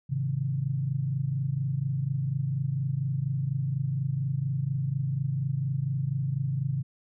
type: tone cluster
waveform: sine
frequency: 106.4 / 134.1 / 158.3 Hz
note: G#2 / C3 / D#3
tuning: +42 / +43 / +30 cents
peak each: -36 / -27 / -33 dBFS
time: 0.09-6.83 s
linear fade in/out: 20 ms
effects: none